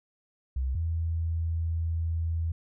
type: tone pair in turn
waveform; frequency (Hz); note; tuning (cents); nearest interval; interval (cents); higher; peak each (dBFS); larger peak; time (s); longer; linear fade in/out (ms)
sine; 65.41 / 82.41; C2 / E2; 0 / 0; major third; 400; second; -26; neither; 0.56-0.75 / 0.75-2.52; second; 5
effects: none